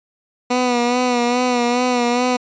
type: tone with vibrato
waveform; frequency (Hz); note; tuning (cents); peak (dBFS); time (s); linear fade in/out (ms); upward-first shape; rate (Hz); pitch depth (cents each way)
15% pulse; 245.2; B3; -12; -9; 0.5-2.37; 10; sine; 2.4; 43
effects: resampled to 16000 Hz